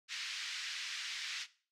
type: band-pass noise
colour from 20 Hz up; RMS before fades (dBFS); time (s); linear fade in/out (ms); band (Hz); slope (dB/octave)
pink; -42; 0.08-1.47; 50; 1800 to 5800; 24
effects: noise-tail reverb RT60 0.4 s tail -17 dB re dry